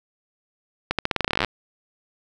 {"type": "accelerating click train", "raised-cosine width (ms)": 0.3, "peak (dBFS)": -5, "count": 18, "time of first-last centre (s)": [0.91, 1.447], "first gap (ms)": 77, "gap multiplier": 0.87, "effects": []}